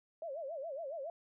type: tone with vibrato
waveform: sine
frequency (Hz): 600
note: D5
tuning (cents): +37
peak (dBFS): -39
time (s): 0.22-1.1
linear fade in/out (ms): 2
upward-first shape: sine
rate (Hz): 7.2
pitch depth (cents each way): 220
effects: none